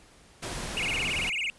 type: noise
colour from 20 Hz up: pink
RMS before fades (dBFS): -35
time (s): 0.42-1.3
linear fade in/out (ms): 10
type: tone with vibrato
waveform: triangle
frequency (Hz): 2489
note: D#7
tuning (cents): 0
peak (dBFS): -26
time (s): 0.77-1.5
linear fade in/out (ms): 0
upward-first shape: sine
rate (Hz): 18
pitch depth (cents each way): 280
effects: pink hiss -56 dBFS RMS until 1.58 s + resampled to 24000 Hz